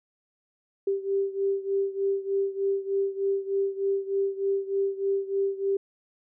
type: beating tone pair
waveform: sine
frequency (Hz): 392 / 395.3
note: G4 / G4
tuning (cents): 0 / +15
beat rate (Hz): 3.3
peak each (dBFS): -26 / -29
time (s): 0.87-5.77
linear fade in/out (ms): 5
effects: none